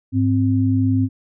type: tone pair together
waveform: sine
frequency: 103.64 / 261.6 Hz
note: G#2 / C4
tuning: -3 / 0 cents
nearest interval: octave + major third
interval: 1603 cents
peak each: -17 dBFS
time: 0.12-1.09 s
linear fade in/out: 50 ms
effects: none